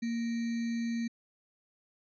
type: tone with sample-and-hold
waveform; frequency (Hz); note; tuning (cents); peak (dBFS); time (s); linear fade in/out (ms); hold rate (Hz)
sine; 232.1; A#3; -7; -30; 0.02-1.08; 10; 2100
effects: resampled to 16000 Hz